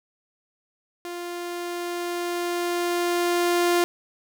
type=tone with level ramp; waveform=sawtooth; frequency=349.2 Hz; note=F4; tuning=in tune; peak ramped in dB=-28 to -14 dBFS; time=1.05-3.84 s; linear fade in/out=0 ms; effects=none